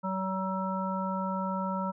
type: harmonic tone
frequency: 189.5 Hz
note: F#3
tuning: 42 cents sharp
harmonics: 1 / 3 / 5 / 7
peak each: -32 / -37 / -34 / -37 dBFS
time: 0.03-1.92 s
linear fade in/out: 20 ms
effects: none